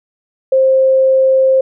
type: tone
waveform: sine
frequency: 528 Hz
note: C5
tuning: 16 cents sharp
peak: -7 dBFS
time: 0.52-1.61 s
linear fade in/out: 5 ms
effects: none